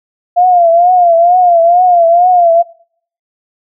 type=tone with vibrato; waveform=sine; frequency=698.5 Hz; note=F5; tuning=in tune; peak=-4 dBFS; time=0.36-2.63 s; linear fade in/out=20 ms; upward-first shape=triangle; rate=2.2 Hz; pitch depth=100 cents each way; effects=noise-tail reverb RT60 0.6 s tail -23 dB re dry